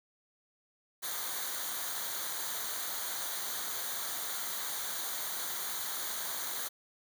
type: noise with comb filter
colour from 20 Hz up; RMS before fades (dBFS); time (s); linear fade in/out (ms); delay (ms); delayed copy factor
white; -37; 1.02-6.69; 20; 0.38; -0.7
effects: none